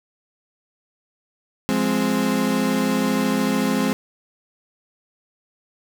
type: chord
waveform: 35% pulse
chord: F minor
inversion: none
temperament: equal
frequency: 174.61 / 207.7 / 261.6 Hz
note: F3 / Ab3 / C4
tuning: 0 / 0 / 0 cents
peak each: -26 / -20 / -20 dBFS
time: 1.69-3.93 s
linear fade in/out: 0 ms
effects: none